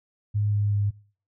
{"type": "tone with pitch steps", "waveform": "sine", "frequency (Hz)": [104, 103.04, 102.1], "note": ["G#2", "G#2", "G#2"], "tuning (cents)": [3, -13, -29], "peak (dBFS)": -21, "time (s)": [0.34, 0.91], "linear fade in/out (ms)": 20, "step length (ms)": 190, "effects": ["noise-tail reverb RT60 0.4 s tail -20 dB re dry"]}